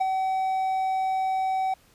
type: tone with ADSR envelope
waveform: triangle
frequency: 760 Hz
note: F#5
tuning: 46 cents sharp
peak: -17 dBFS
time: 0-1.74 s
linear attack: 13 ms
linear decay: 18 ms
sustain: -4 dB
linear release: 5 ms
effects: pink hiss -59 dBFS RMS until 1.94 s + resampled to 32000 Hz